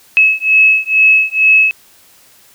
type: beating tone pair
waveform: sine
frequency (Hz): 2581 / 2583.2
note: E7 / E7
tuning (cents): -37 / -36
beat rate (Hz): 2.2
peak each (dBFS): -10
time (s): 0.17-1.71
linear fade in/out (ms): 0
effects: white hiss -46 dBFS RMS until 2.54 s